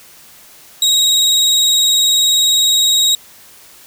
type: tone with vibrato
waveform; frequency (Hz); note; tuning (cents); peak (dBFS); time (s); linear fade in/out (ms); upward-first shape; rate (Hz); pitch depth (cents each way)
30% pulse; 3800; A#7; +33; -7; 0.82-3.15; 2; square; 20; 16
effects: white hiss -42 dBFS RMS until 3.86 s